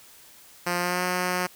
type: tone with pitch glide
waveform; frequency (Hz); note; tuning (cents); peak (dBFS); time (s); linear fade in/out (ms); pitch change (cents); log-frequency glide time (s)
5% pulse; 176.1 to 180.84; F3 to F#3; +15 to -39; -13; 0.66-1.47; 10; +46; 0.78-1.03
effects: white hiss -51 dBFS RMS until 1.55 s